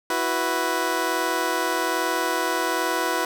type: chord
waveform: 15% pulse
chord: E suspended second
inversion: none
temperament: just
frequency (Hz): 329.6 / 370.8 / 494.4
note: E4 / F#4 / B4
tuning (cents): 0 / +4 / +2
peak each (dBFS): -21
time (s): 0.1-3.25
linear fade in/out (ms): 2
effects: none